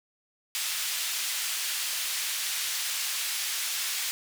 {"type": "band-pass noise", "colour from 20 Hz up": "pink", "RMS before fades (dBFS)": -31, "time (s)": [0.55, 4.11], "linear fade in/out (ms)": 0, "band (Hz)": [2500, 16000], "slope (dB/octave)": 12, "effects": []}